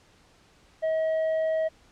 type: tone with tanh clipping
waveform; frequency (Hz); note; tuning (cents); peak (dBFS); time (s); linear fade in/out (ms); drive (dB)
sine; 638; D#5; +43; -24; 0.82-1.69; 20; 4
effects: pink hiss -59 dBFS RMS until 1.91 s + low-pass 7000 Hz 12 dB/octave